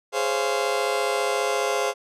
30% pulse chord, Db major seventh, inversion second, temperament just, 415.8 / 519.7 / 554.4 / 693 Hz, Ab4 / C5 / Db5 / F5, +2 / -12 / 0 / -14 cents, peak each -24 / -24 / -28 / -26 dBFS, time 0.12-1.94 s, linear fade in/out 50 ms, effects low-pass 10000 Hz 12 dB/octave

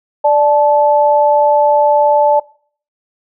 sine tone pair together, 589 / 870.1 Hz, D5 / A5, +5 / -20 cents, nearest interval perfect fifth, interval 675 cents, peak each -10 dBFS, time 0.24-2.4 s, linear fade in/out 10 ms, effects noise-tail reverb RT60 0.5 s tail -22 dB re dry

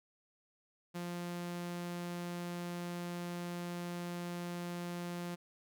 sawtooth tone, 174.6 Hz, F3, in tune, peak -35 dBFS, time 0.94-5.36 s, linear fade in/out 20 ms, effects none

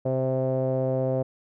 sawtooth tone with low-pass filter, 130.81 Hz, C3, in tune, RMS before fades -25 dBFS, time 0.05-1.23 s, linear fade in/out 10 ms, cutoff 580 Hz, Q 9, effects none

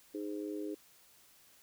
harmonic tone, 103.1 Hz, G#2, 12 cents flat, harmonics 3 / 4 / 5, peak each -39 / -41 / -48 dBFS, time 0.14-0.75 s, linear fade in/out 10 ms, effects white hiss -63 dBFS RMS until 1.62 s

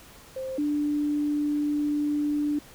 sine tone pair in turn, 525 / 294.5 Hz, C5 / D4, +6 / +5 cents, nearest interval minor seventh, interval 1001 cents, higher first, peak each -30 / -23 dBFS, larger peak second, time 0.36-0.58 / 0.58-2.59 s, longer second, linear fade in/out 5 ms, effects pink hiss -50 dBFS RMS until 2.74 s

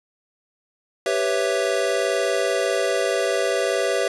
square chord, C# half-diminished seventh, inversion second, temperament equal, 392 / 493.9 / 554.4 / 659.3 Hz, G4 / B4 / C#5 / E5, 0 / 0 / 0 / 0 cents, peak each -26 dBFS, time 1.06-4.08 s, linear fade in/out 2 ms, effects resampled to 24000 Hz + 9-bit

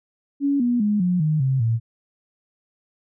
sine tone with pitch steps, 281.4 / 242.2 / 208.4 / 179.33 / 154.32 / 132.8 / 114.28 Hz, C#4 / B3 / G#3 / F3 / D#3 / C3 / A#2, +26 / -34 / +6 / +46 / -14 / +26 / -34 cents, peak -17 dBFS, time 0.4-1.8 s, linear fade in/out 50 ms, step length 200 ms, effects none

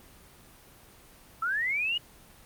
sine linear sweep, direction up, 1294 to 2934 Hz, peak -26 dBFS, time 1.42-1.98 s, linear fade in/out 5 ms, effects pink hiss -54 dBFS RMS until 2.45 s + Opus 24 kbps

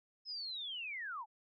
sine linear sweep, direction down, 5200 to 800 Hz, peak -40 dBFS, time 0.25-1.26 s, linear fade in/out 50 ms, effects none

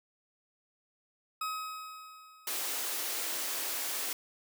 40% pulse tone with exponential decay, 1270 Hz, D#6, 35 cents sharp, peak -31 dBFS, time 1.41-3.12 s, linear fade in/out 5 ms, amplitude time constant 370 ms
white high-pass noise, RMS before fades -35 dBFS, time 2.47-4.13 s, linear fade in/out 2 ms, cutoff 260 Hz, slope 48 dB/octave
effects none

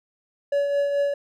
triangle tone with tremolo, 568 Hz, C#5, 42 cents sharp, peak -16 dBFS, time 0.52-1.14 s, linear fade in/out 5 ms, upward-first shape triangle, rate 4.6 Hz, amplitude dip 45%, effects none

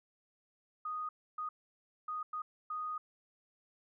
sine tone bursts at uneven times, 1241 Hz, D#6, 5 cents flat, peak -36 dBFS, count 5, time 0.85-1.09 / 1.38-1.49 / 2.08-2.23 / 2.33-2.42 / 2.7-2.98 s, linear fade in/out 5 ms, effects none

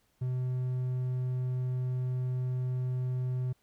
triangle tone, 126.9 Hz, B2, 47 cents sharp, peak -27 dBFS, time 0.21-3.53 s, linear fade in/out 10 ms, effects pink hiss -72 dBFS RMS until 3.62 s

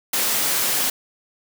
white high-pass noise, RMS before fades -21 dBFS, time 0.13-0.9 s, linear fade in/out 5 ms, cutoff 160 Hz, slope 12 dB/octave, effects none

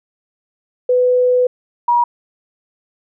sine tone pair in turn, 498.8 / 957.5 Hz, B4 / A#5, +17 / +46 cents, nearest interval major seventh, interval 1129 cents, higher second, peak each -10 dBFS, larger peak neither, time 0.89-1.47 / 1.88-2.04 s, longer first, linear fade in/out 5 ms, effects none

